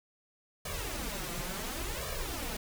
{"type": "noise with flanger", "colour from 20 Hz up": "pink", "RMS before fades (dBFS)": -37, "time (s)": [0.65, 2.57], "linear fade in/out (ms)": 5, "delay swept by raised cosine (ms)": [1.7, 5.8], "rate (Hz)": 0.7, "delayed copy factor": 1, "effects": []}